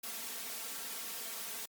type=noise with comb filter; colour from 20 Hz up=white; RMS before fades=-42 dBFS; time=0.03-1.66 s; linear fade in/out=10 ms; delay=4.4 ms; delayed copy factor=+0.85; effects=high-pass 200 Hz 12 dB/octave + Opus 48 kbps